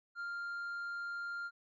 sine tone with tanh clipping, 1396.9 Hz, F6, in tune, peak -39 dBFS, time 0.15-1.51 s, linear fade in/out 50 ms, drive 3 dB, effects none

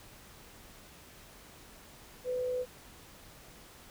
sine tone with amplitude modulation, 501 Hz, B4, 25 cents sharp, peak -29 dBFS, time 2.24-2.66 s, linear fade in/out 50 ms, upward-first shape sine, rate 59.5 Hz, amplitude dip 30%, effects pink hiss -54 dBFS RMS until 3.9 s

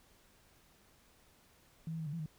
sine tone with pitch steps, 161.7 / 162.9 / 158.9 / 144.7 / 167.6 / 154.6 Hz, E3 / E3 / D#3 / D3 / E3 / D#3, -33 / -20 / +37 / -25 / +29 / -11 cents, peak -37 dBFS, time 1.87-2.26 s, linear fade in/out 2 ms, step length 65 ms, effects pink hiss -66 dBFS RMS until 2.38 s

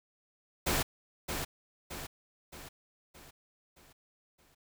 pink noise with echo, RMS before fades -30 dBFS, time 0.66-0.83 s, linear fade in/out 10 ms, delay 620 ms, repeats 6, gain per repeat -6 dB, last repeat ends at 4.55 s, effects none

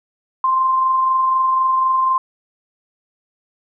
sine tone with amplitude modulation, 1046.5 Hz, C6, in tune, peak -12 dBFS, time 0.44-2.18 s, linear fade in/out 2 ms, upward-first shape sine, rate 24 Hz, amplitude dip 25%, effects none

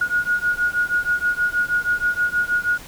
sine beating tone pair, 1442 / 1448.3 Hz, F#6 / F#6, -45 / -37 cents, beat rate 6.3 Hz, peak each -21 dBFS, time 0.01-2.78 s, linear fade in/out 5 ms, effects pink hiss -40 dBFS RMS until 2.87 s

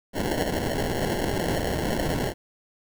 white noise with sample-and-hold, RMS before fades -26 dBFS, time 0.13-2.34 s, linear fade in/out 50 ms, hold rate 1225 Hz, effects none

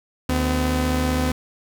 sawtooth tone pair together, 75.5 / 254 Hz, D2 / B3, +48 / +49 cents, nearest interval octave + major sixth, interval 2101 cents, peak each -18 dBFS, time 0.29-1.32 s, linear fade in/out 5 ms, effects none

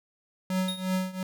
square tone with tremolo, 186.2 Hz, F#3, 11 cents sharp, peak -24 dBFS, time 0.5-1.23 s, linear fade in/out 2 ms, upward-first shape triangle, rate 2.8 Hz, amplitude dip 90%
square tone with exponential decay, 3729 Hz, A#7, in tune, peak -29 dBFS, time 0.68-0.98 s, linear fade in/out 5 ms, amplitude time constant 64 ms
effects none

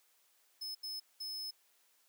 45% pulse tone bursts at uneven times, 5200 Hz, E8, 24 cents flat, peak -40 dBFS, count 3, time 0.61-0.75 / 0.83-1 / 1.2-1.51 s, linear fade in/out 10 ms, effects white hiss -71 dBFS RMS until 2.08 s + high-pass 400 Hz 12 dB/octave

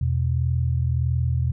sine tone pair together, 83.01 / 124.6 Hz, E2 / B2, +13 / +16 cents, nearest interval perfect fifth, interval 703 cents, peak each -22 dBFS, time 0.01-1.52 s, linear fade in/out 5 ms, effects none

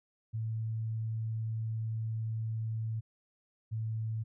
sine tone pair in turn, 111.4 / 110.88 Hz, A2 / A2, +22 / +14 cents, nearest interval unison, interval 8 cents, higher first, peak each -32 / -32 dBFS, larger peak neither, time 0.33-3.01 / 3.71-4.24 s, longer first, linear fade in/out 20 ms, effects none

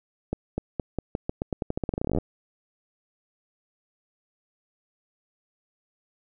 accelerating click train, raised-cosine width 2 ms, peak -13 dBFS, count 25, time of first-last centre 0.33-2.185 s, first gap 250 ms, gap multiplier 0.87, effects none

